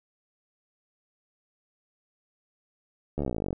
slowing click train, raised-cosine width 2 ms, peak -17 dBFS, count 21, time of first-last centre 3.18-3.529 s, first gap 13 ms, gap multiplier 1.03, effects none

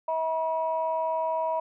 sine tone pair together, 643.4 / 964 Hz, E5 / B5, -42 / -42 cents, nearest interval perfect fifth, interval 700 cents, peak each -27 dBFS, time 0.08-1.6 s, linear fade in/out 5 ms, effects tanh soft clip ceiling -17 dBFS

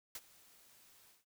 white noise with ADSR envelope, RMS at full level -43 dBFS, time 0.15-1.25 s, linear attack 3 ms, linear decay 43 ms, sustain -21 dB, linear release 160 ms, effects none

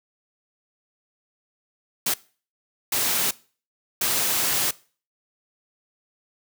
white noise bursts at uneven times, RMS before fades -23 dBFS, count 3, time 2.06-2.14 / 2.92-3.31 / 4.01-4.71 s, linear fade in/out 5 ms, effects noise-tail reverb RT60 0.4 s tail -21 dB re dry + high-pass 100 Hz 12 dB/octave

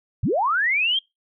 sine linear sweep, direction up, 69.3 to 3259 Hz, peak -18 dBFS, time 0.23-0.99 s, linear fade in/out 5 ms, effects noise-tail reverb RT60 0.2 s tail -25 dB re dry

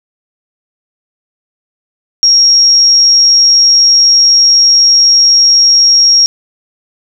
sine tone, 5588 Hz, F8, in tune, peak -3 dBFS, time 2.23-6.26 s, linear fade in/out 0 ms, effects none

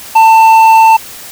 triangle tone with hard clipping, 892 Hz, A5, 23 cents sharp, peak -3 dBFS, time 0.15-0.97 s, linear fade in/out 10 ms, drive 9 dB, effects white hiss -29 dBFS RMS until 1.31 s

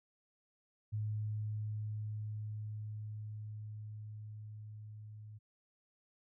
sine tone with level ramp, 106.7 Hz, G#2, 47 cents sharp, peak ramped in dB -34 to -48 dBFS, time 0.92-5.39 s, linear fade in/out 20 ms, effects none

